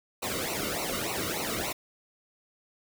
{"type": "noise with flanger", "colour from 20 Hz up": "pink", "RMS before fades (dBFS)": -32, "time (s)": [0.22, 1.73], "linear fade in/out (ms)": 10, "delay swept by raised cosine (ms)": [0.59, 1.22], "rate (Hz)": 3.4, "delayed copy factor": -0.95, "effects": []}